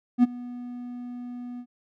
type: tone with ADSR envelope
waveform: triangle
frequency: 244.7 Hz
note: B3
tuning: 16 cents flat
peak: -10 dBFS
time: 0.18-1.66 s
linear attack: 53 ms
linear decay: 23 ms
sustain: -22 dB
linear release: 67 ms
effects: none